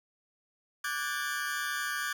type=tone cluster; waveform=40% pulse; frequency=1170 / 1472 / 1621 / 1754 Hz; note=D6 / F#6 / G#6 / A6; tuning=-7 / -9 / -42 / -6 cents; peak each=-37 / -37 / -34 / -39 dBFS; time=0.84-2.13 s; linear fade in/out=5 ms; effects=none